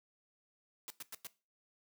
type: noise bursts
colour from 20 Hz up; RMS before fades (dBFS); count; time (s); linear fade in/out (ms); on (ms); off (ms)
white; -45; 4; 0.88-1.269; 0; 23; 99
effects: noise-tail reverb RT60 0.3 s tail -18 dB re dry + high-pass 150 Hz 12 dB/octave